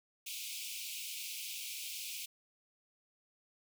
pink high-pass noise, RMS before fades -43 dBFS, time 0.26-2.26 s, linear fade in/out 10 ms, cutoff 2300 Hz, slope 96 dB/octave, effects none

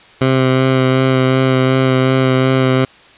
15% pulse tone with vibrato, 130.81 Hz, C3, in tune, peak -4 dBFS, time 0.21-2.85 s, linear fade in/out 5 ms, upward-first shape sine, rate 2.7 Hz, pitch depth 14 cents each way, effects white hiss -43 dBFS RMS until 3.17 s + resampled to 8000 Hz

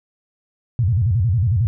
sine tone with vibrato, 103.83 Hz, G#2, in tune, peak -14 dBFS, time 0.79-1.67 s, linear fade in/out 0 ms, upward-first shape square, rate 11 Hz, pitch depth 250 cents each way, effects none

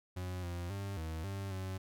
40% pulse tone with pitch steps, 91.1 / 87.4 / 99.1 / 80.1 / 98.1 / 94.4 Hz, F#2 / F2 / G2 / E2 / G2 / F#2, -26 / +2 / +19 / -49 / +2 / +35 cents, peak -37 dBFS, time 0.16-1.78 s, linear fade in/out 10 ms, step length 270 ms, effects none

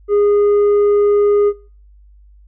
sine tone with tanh clipping, 410.8 Hz, G#4, 19 cents flat, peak -11 dBFS, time 0.08-1.53 s, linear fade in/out 50 ms, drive 4 dB, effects noise-tail reverb RT60 0.4 s tail -21 dB re dry + added 50 Hz sine -42 dBFS peak until 2.47 s

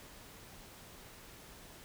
silence, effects pink hiss -54 dBFS RMS until 1.84 s

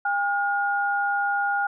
sine tone pair together, 806.9 / 1427 Hz, G5 / F6, +50 / +37 cents, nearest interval minor seventh, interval 987 cents, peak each -24 dBFS, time 0.05-1.67 s, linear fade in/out 5 ms, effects none

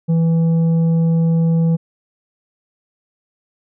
sine tone with tanh clipping, 164.81 Hz, E3, in tune, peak -13 dBFS, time 0.08-1.77 s, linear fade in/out 20 ms, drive 6 dB, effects none

